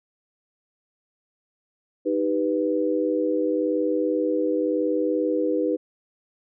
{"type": "chord", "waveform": "sine", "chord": "Eb augmented", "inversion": "none", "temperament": "equal", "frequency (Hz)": [311.1, 392, 493.9], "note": ["Eb4", "G4", "B4"], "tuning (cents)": [0, 0, 0], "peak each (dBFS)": [-24, -27, -24], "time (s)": [2.05, 5.77], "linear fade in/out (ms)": 20, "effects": []}